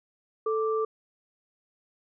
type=tone pair together; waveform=sine; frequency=440 / 1174.7 Hz; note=A4 / D6; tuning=0 / 0 cents; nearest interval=octave + perfect fourth; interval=1700 cents; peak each=-25 / -31 dBFS; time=0.46-0.85 s; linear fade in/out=5 ms; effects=none